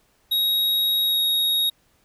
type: tone with pitch glide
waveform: square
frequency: 3790 to 3764 Hz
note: A#7 to A#7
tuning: +28 to +16 cents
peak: -19 dBFS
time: 0.31-1.7 s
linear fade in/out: 10 ms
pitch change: -12 cents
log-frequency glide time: 1.04-1.2 s
effects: pink hiss -63 dBFS RMS until 2.04 s